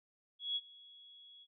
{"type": "tone with ADSR envelope", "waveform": "sine", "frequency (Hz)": 3348, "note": "G#7", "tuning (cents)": 13, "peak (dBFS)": -32, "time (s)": [0.39, 1.47], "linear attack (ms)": 170, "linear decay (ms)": 42, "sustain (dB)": -23, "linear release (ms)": 47, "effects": []}